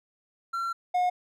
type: tone pair in turn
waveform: triangle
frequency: 1362 / 721.5 Hz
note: F6 / F#5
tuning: -44 / -44 cents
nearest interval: major seventh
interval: 1100 cents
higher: first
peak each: -26 / -20 dBFS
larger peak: second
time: 0.53-0.73 / 0.94-1.1 s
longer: first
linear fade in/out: 10 ms
effects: none